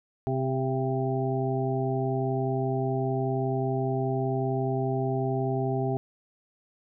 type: harmonic tone with a mistuned harmonic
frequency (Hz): 131.3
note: C3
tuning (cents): +6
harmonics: 1 / 2 / 3 / 5 / 6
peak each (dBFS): -28 / -33 / -30 / -34 / -35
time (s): 0.27-5.97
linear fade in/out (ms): 0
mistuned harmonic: 5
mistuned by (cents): +32
effects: none